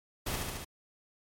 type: noise with echo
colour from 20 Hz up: pink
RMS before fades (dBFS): -34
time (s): 0.26-0.36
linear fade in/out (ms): 10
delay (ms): 72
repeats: 4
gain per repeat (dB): -2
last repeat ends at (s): 0.648
effects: MP3 64 kbps